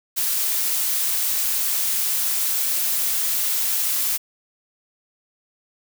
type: noise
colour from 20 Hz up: blue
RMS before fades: -22 dBFS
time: 0.16-4.18 s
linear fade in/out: 20 ms
effects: none